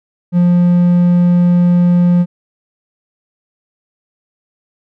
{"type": "tone with hard clipping", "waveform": "triangle", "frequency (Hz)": 176, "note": "F3", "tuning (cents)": 14, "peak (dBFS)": -8, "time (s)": [0.32, 2.26], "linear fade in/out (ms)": 50, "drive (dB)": 6, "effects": []}